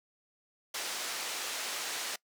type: low-pass noise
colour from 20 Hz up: white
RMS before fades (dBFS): -37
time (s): 0.74-2.16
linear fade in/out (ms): 5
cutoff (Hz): 6900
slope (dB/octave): 12
effects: noise-tail reverb RT60 0.1 s tail -23 dB re dry + high-pass 400 Hz 12 dB/octave